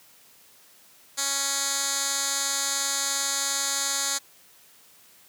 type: tone with band-pass filter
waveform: 10% pulse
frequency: 277.2 Hz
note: C#4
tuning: in tune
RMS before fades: -27 dBFS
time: 1.17-4.19 s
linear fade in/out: 20 ms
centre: 7000 Hz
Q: 1.6
effects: white hiss -55 dBFS RMS until 5.28 s + high-pass 80 Hz 12 dB/octave